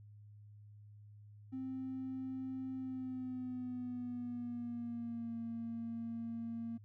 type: tone with pitch glide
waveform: triangle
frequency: 261.6 to 230.4 Hz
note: C4 to A#3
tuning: 0 to -20 cents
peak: -36 dBFS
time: 1.52-6.78 s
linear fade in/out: 20 ms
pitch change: -220 cents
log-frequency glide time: 2.75-5.37 s
effects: tanh soft clip ceiling -36 dBFS + added 104 Hz sine -54 dBFS peak until 6.84 s